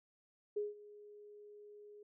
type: tone with ADSR envelope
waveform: sine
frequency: 415.6 Hz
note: G#4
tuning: 1 cent sharp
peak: -33 dBFS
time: 0.56-2.03 s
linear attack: 10 ms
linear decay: 170 ms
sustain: -20 dB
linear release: 4 ms
effects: none